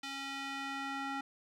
square tone with band-pass filter sweep, 274 Hz, C#4, 20 cents flat, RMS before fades -40 dBFS, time 0.03-1.21 s, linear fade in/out 5 ms, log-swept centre 3200 to 1300 Hz, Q 0.99, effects none

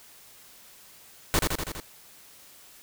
pink noise with echo, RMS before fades -22 dBFS, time 1.34-1.39 s, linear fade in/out 0 ms, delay 82 ms, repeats 5, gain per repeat -3 dB, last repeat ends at 1.8 s, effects white hiss -52 dBFS RMS until 2.82 s

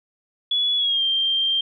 sine tone with pitch glide, 3400 to 3172 Hz, G#7 to G7, +40 to +20 cents, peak -18 dBFS, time 0.51-1.61 s, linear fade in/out 5 ms, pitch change -120 cents, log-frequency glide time 0.77-1.03 s, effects none

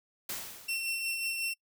white noise with exponential decay, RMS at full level -35 dBFS, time 0.29-1.12 s, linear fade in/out 5 ms, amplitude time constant 180 ms
sawtooth tone with tremolo, 2708 Hz, E7, 46 cents sharp, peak -27 dBFS, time 0.68-1.54 s, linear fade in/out 10 ms, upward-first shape sine, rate 5.5 Hz, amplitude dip 35%
effects noise-tail reverb RT60 0.1 s tail -24 dB re dry

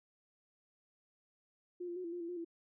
sine tone with pitch steps, 355 / 346.5 / 365.4 / 337.2 / 351.9 / 336.9 / 355 / 335.4 Hz, F4 / F4 / F#4 / E4 / F4 / E4 / F4 / E4, +28 / -14 / -22 / +39 / +13 / +38 / +28 / +30 cents, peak -39 dBFS, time 1.8-2.448 s, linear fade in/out 10 ms, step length 81 ms, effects none

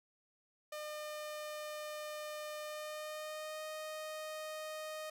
sawtooth tone with pitch glide, 605 to 620.2 Hz, D#5 to D#5, -49 to -6 cents, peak -38 dBFS, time 0.72-5.1 s, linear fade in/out 5 ms, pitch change +43 cents, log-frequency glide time 2.63-3.63 s, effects none

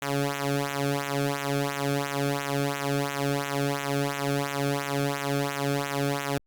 sawtooth tone with flanger, 140.8 Hz, C#3, 27 cents sharp, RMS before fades -28 dBFS, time 0.02-6.38 s, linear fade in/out 0 ms, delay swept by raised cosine 0.2 to 1.05 ms, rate 2.9 Hz, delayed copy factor -1, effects Opus 48 kbps

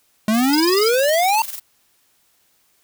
square exponential sweep, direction up, 210 to 920 Hz, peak -15 dBFS, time 0.28-1.42 s, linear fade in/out 2 ms
blue noise with tremolo, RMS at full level -28 dBFS, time 0.33-1.6 s, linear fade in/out 20 ms, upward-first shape square, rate 20 Hz, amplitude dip 60%
sine tone bursts, 4973 Hz, D#8, 2 cents flat, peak -18 dBFS, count 8, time 0.53-0.885 s, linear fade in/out 5 ms, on 26 ms, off 21 ms
effects white hiss -61 dBFS RMS until 2.83 s

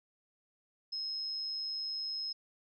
sine tone, 5150 Hz, E8, 41 cents flat, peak -35 dBFS, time 0.92-2.33 s, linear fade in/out 10 ms, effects none

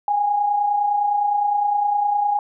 sine tone pair together, 794.2 / 824 Hz, G5 / G#5, +22 / -14 cents, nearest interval minor second, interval 64 cents, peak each -27 / -17 dBFS, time 0.08-2.39 s, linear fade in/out 2 ms, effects none

